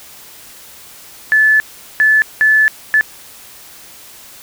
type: tone bursts at uneven times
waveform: sine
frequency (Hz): 1736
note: A6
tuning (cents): -24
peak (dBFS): -7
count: 4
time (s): 1.32-1.6 / 2-2.22 / 2.41-2.68 / 2.94-3.01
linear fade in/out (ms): 0
effects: white hiss -38 dBFS RMS until 4.42 s